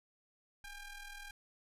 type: ring-modulated tone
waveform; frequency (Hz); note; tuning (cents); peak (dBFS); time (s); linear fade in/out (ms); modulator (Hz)
sawtooth; 806; G5; +48; -40; 0.64-1.31; 2; 786
effects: resampled to 32000 Hz